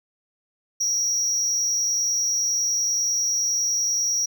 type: tone with amplitude modulation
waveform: triangle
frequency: 5690 Hz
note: F8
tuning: 31 cents sharp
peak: -16 dBFS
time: 0.8-4.26 s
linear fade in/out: 10 ms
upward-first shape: sine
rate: 211 Hz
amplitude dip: 70%
effects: none